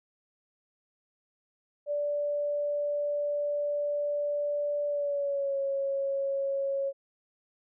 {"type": "tone with pitch glide", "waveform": "sine", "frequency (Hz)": [583, 550.3], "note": ["D5", "C#5"], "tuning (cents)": [-13, -13], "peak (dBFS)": -27, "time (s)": [1.86, 6.93], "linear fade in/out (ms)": 50, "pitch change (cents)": -100, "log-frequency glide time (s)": [4.87, 5.58], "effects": []}